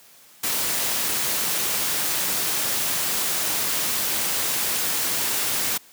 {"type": "noise", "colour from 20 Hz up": "white", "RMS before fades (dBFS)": -24, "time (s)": [0.43, 5.78], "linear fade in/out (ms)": 10, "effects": ["white hiss -51 dBFS RMS until 5.92 s", "high-pass 100 Hz 12 dB/octave"]}